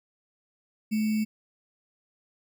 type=tone with sample-and-hold; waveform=sine; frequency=215.8 Hz; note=A3; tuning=33 cents flat; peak=-23 dBFS; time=0.91-1.25 s; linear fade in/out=20 ms; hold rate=2450 Hz; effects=none